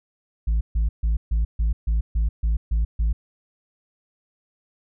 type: tone bursts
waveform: sine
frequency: 55 Hz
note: A1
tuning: in tune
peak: -15 dBFS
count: 10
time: 0.47-3.13 s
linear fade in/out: 10 ms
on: 140 ms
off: 140 ms
effects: tanh soft clip ceiling -17 dBFS